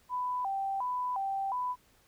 sine tone with vibrato, 882 Hz, A5, 4 cents sharp, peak -30 dBFS, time 0.09-1.76 s, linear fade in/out 50 ms, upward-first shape square, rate 1.4 Hz, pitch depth 210 cents each way, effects pink hiss -65 dBFS RMS until 2.07 s

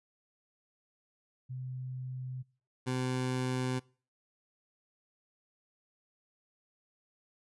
sine / 20% pulse tone pair in turn, 128.3 / 127.85 Hz, C3 / C3, -34 / -40 cents, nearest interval unison, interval 6 cents, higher first, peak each -37 / -26 dBFS, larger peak second, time 1.49-2.43 / 2.86-3.8 s, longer neither, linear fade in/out 20 ms, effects noise-tail reverb RT60 0.4 s tail -23 dB re dry + resampled to 24000 Hz

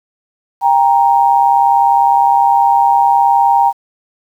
sine tone pair together, 795 / 934.6 Hz, G5 / A#5, +24 / +4 cents, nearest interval minor third, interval 280 cents, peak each -10 dBFS, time 0.61-3.73 s, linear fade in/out 50 ms, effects 7-bit

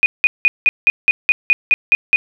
sine tone bursts, 2469 Hz, D#7, 14 cents flat, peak -7 dBFS, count 11, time 0.03-2.16 s, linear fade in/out 0 ms, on 30 ms, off 180 ms, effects none

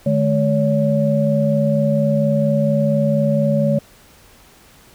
sine tone cluster, 149.3 / 213.6 / 566 Hz, D3 / G#3 / C#5, +29 / +49 / +36 cents, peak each -18 dBFS, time 0.06-3.79 s, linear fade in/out 5 ms, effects pink hiss -48 dBFS RMS until 4.94 s

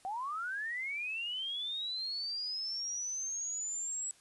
sine linear sweep, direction up, 736 to 7800 Hz, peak -35 dBFS, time 0.05-4.11 s, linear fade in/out 0 ms, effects white hiss -63 dBFS RMS until 4.2 s + resampled to 24000 Hz

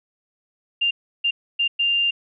sine tone bursts at uneven times, 2794 Hz, F7, in tune, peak -17 dBFS, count 4, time 0.81-0.91 / 1.24-1.31 / 1.59-1.68 / 1.79-2.11 s, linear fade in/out 10 ms, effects none

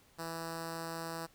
5% pulse tone with notch filter, 164.81 Hz, E3, in tune, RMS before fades -41 dBFS, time 0.18-1.27 s, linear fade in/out 20 ms, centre 2200 Hz, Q 1.4, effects pink hiss -65 dBFS RMS until 1.34 s

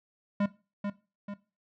square tone with echo, 202.8 Hz, G#3, 41 cents flat, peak -25 dBFS, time 0.4-0.46 s, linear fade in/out 5 ms, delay 440 ms, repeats 2, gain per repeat -6 dB, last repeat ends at 1.34 s, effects noise-tail reverb RT60 0.3 s tail -17 dB re dry + low-pass 2000 Hz 12 dB/octave

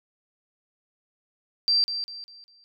sine tone with echo, 4700 Hz, D8, 1 cent sharp, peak -18 dBFS, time 1.68-1.84 s, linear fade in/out 0 ms, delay 200 ms, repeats 4, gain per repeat -9 dB, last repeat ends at 2.64 s, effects none

